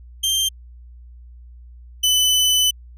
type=tone pair in turn; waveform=sawtooth; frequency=3159 / 3006 Hz; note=G7 / F#7; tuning=+13 / +27 cents; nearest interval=minor second; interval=86 cents; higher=first; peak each=-14 / -11 dBFS; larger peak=second; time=0.23-0.49 / 2.03-2.71 s; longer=second; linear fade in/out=10 ms; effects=added 60 Hz sine -39 dBFS peak until 2.97 s + resampled to 32000 Hz